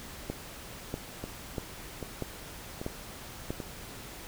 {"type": "two click trains", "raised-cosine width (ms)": 2, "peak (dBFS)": [-19, -23], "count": [6, 4], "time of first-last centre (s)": [[0.3, 3.505], [1.24, 3.602]], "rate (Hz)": [1.56, 1.27], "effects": ["pink hiss -45 dBFS RMS until 4.27 s"]}